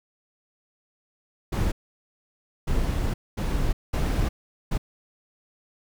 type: noise bursts at uneven times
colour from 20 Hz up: brown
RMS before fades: -24 dBFS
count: 5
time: 1.52-1.72 / 2.67-3.14 / 3.37-3.73 / 3.93-4.29 / 4.71-4.78 s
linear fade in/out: 10 ms
effects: none